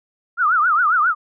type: tone with vibrato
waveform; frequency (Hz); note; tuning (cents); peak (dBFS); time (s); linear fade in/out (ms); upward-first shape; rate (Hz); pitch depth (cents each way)
sine; 1329; E6; +14; -13; 0.37-1.15; 50; triangle; 7.4; 230
effects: none